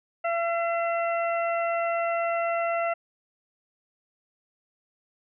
harmonic tone, 677 Hz, E5, 46 cents sharp, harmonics 1 / 2 / 3 / 4, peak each -25 / -31 / -35 / -37 dBFS, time 0.24-2.94 s, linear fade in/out 10 ms, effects none

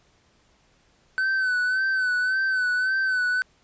triangle tone with vibrato, 1517 Hz, F#6, 43 cents sharp, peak -19 dBFS, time 1.18-3.42 s, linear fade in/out 0 ms, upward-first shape sine, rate 1.8 Hz, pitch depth 46 cents each way, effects pink hiss -62 dBFS RMS until 3.63 s + resampled to 16000 Hz

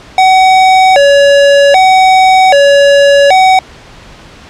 square tone with vibrato, 652 Hz, E5, 19 cents flat, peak -3 dBFS, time 0.18-3.59 s, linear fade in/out 2 ms, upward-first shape square, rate 0.64 Hz, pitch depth 250 cents each way, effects pink hiss -34 dBFS RMS until 4.49 s + low-pass 5000 Hz 12 dB/octave

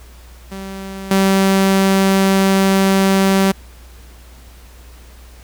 sawtooth tone with level steps, 193.3 Hz, G3, 24 cents flat, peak -23 / -7 dBFS, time 0.51-3.52 s, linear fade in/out 10 ms, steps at 1.11 s, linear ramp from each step 2 ms, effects added 60 Hz sine -38 dBFS peak until 5.43 s + pink hiss -46 dBFS RMS until 5.43 s

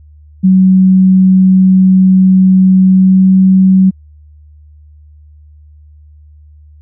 sine tone with pitch glide, 187.7 to 188.9 Hz, F#3 to F#3, +25 to +36 cents, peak -3 dBFS, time 0.43-3.91 s, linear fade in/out 20 ms, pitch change +11 cents, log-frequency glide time 2.89-3.31 s, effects added 75 Hz sine -36 dBFS peak until 6.81 s

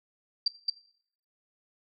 sine tone with echo, 4699 Hz, D8, in tune, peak -21 dBFS, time 0.46-0.48 s, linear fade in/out 5 ms, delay 220 ms, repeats 1, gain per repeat -2 dB, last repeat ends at 0.7 s, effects noise-tail reverb RT60 0.6 s tail -19 dB re dry

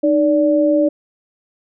sine tone pair together, 306.6 / 580 Hz, D#4 / D5, -25 / -22 cents, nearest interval major seventh, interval 1103 cents, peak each -14 dBFS, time 0.03-0.89 s, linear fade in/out 10 ms, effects none

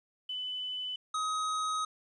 sine / square tone pair in turn, 3004 / 1263 Hz, F#7 / D#6, +26 / +26 cents, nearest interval octave + minor third, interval 1500 cents, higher first, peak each -34 / -31 dBFS, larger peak second, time 0.29-0.96 / 1.14-1.85 s, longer second, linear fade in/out 5 ms, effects resampled to 22050 Hz + 11-bit

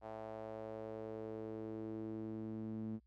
sawtooth tone with band-pass filter sweep, 110 Hz, A2, in tune, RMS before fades -45 dBFS, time 0.01-3 s, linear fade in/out 50 ms, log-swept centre 710 to 230 Hz, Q 2.9, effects added 60 Hz sine -68 dBFS peak until 3.06 s

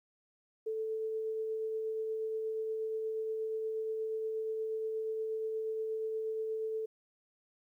sine tone with tremolo, 440 Hz, A4, in tune, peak -32 dBFS, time 0.66-6.86 s, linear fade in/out 10 ms, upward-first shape triangle, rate 8.4 Hz, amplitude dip 25%, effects 12-bit

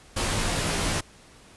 pink noise with comb filter, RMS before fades -26 dBFS, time 0.16-1.01 s, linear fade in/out 10 ms, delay 16 ms, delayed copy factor -1, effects pink hiss -52 dBFS RMS until 1.56 s + resampled to 24000 Hz

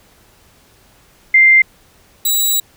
sine / 10% pulse tone pair in turn, 2093 / 3897 Hz, C7 / B7, 0 / -24 cents, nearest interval major seventh, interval 1076 cents, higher second, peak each -5 dBFS, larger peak neither, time 1.34-1.62 / 2.25-2.6 s, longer second, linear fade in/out 5 ms, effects pink hiss -50 dBFS RMS until 2.76 s

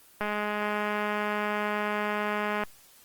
click train, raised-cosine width 0.5 ms, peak -15 dBFS, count 508, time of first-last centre 0.21-2.636 s, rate 209 Hz, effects white hiss -56 dBFS RMS until 3.04 s + Opus 24 kbps

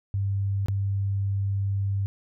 sine tone with dropouts, 98.8 Hz, G2, 14 cents sharp, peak -23 dBFS, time 0.14-2.06 s, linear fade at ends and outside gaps 0 ms, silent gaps 0.66-0.684 s, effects none

